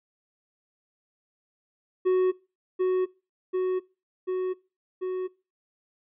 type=tone with echo; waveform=triangle; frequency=370 Hz; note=F#4; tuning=in tune; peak=-17 dBFS; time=2.05-2.32 s; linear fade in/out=20 ms; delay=740 ms; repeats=4; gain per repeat=-2 dB; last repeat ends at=5.28 s; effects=noise-tail reverb RT60 0.3 s tail -22 dB re dry + resampled to 8000 Hz